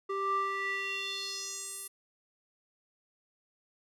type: tone with band-pass filter sweep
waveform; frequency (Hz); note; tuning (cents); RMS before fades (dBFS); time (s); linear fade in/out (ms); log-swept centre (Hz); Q
square; 392; G4; 0; -35; 0.09-1.88; 10; 810 to 11000; 3.6
effects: none